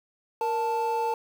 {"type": "tone pair together", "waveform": "triangle", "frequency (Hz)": [467, 881.6], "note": ["A#4", "A5"], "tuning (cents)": [3, 3], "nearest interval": "major seventh", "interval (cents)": 1100, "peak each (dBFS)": [-27, -24], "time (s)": [0.41, 1.14], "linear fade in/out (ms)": 2, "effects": ["8-bit"]}